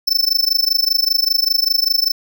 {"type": "tone with amplitude modulation", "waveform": "square", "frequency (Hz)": 5290, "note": "E8", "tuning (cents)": 5, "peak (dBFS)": -10, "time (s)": [0.07, 2.12], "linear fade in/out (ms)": 10, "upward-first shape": "sine", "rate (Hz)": 25.1, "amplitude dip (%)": 95, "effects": []}